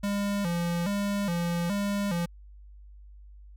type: tone with vibrato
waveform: square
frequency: 186.3 Hz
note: F#3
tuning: 12 cents sharp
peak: -27 dBFS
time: 0.03-2.26 s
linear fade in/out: 10 ms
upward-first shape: square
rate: 1.2 Hz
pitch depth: 140 cents each way
effects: added 50 Hz sine -46 dBFS peak until 3.56 s